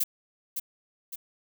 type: noise with echo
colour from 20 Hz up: violet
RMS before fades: -25 dBFS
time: 0-0.04 s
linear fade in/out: 10 ms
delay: 560 ms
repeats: 2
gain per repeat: -6 dB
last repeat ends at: 1.16 s
effects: none